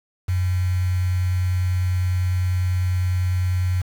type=tone with quantisation; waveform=sine; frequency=91 Hz; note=F#2; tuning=28 cents flat; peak=-18 dBFS; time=0.28-3.82 s; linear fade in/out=10 ms; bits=6; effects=none